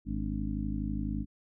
harmonic tone with a mistuned harmonic, 51.91 Hz, G#1, in tune, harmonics 1 / 2 / 3 / 4 / 5 / 6, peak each -35 / -39 / -40 / -36 / -40 / -39 dBFS, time 0.05-1.26 s, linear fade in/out 50 ms, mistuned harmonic 6, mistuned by -110 cents, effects none

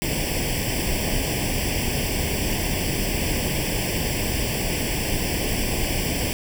pink noise with comb filter, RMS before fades -24 dBFS, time 0.02-6.33 s, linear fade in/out 0 ms, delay 0.38 ms, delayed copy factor +0.95, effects none

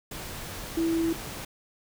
sine tone in noise, 329.6 Hz, E4, in tune, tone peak -23 dBFS, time 0.77-1.13 s, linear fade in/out 5 ms, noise pink, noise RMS -38 dBFS, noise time 0.11-1.45 s, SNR +12 dB, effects none

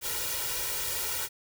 white noise with comb filter, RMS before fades -32 dBFS, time 0.01-1.29 s, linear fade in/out 50 ms, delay 2.1 ms, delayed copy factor +1, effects none

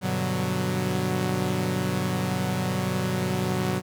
sawtooth chord, G major seventh, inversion none, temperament equal, 98 / 123.47 / 146.83 / 185 Hz, G2 / B2 / D3 / F#3, 0 / 0 / 0 / 0 cents, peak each -29 / -26 / -28 / -23 dBFS, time 0.01-3.82 s, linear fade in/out 50 ms, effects none

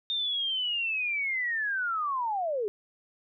sine linear sweep, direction down, 3654 to 392 Hz, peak -27 dBFS, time 0.1-2.68 s, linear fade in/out 0 ms, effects none

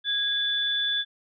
sine tone pair together, 1647 / 3470 Hz, G#6 / A7, -15 / -25 cents, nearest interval octave + minor second, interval 1290 cents, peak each -30 / -24 dBFS, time 0.04-1.05 s, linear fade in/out 50 ms, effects none

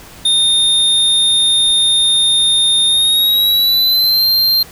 square tone with pitch glide, 3650 to 4169 Hz, A#7 to C8, -37 to -7 cents, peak -10 dBFS, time 0.25-4.63 s, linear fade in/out 5 ms, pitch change +230 cents, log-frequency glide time 2.86-4.26 s, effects pink hiss -37 dBFS RMS until 4.71 s

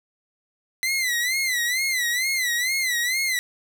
sawtooth tone with vibrato, 2019 Hz, B6, 38 cents sharp, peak -18 dBFS, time 0.83-3.39 s, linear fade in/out 0 ms, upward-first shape sine, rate 2.2 Hz, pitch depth 120 cents each way, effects none

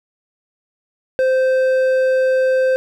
sine tone with hard clipping, 520 Hz, C5, 11 cents flat, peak -14 dBFS, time 1.19-2.76 s, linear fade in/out 0 ms, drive 6 dB, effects none

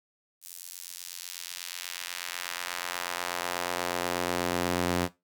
sawtooth tone with high-pass filter sweep, 88.2 Hz, F2, 18 cents sharp, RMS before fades -33 dBFS, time 0.41-5.09 s, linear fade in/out 50 ms, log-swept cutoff 8900 to 190 Hz, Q 0.76, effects noise-tail reverb RT60 0.2 s tail -17 dB re dry

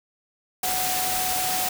sine tone in noise, 740 Hz, F#5, in tune, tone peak -28 dBFS, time 0.63-1.69 s, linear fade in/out 5 ms, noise white, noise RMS -26 dBFS, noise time 0.63-1.69 s, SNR -5 dB, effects none

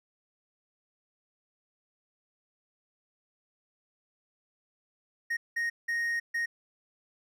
triangle tone bursts at uneven times, 1864.7 Hz, A#6, in tune, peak -26 dBFS, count 4, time 5.3-5.37 / 5.56-5.7 / 5.88-6.2 / 6.34-6.46 s, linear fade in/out 10 ms, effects none

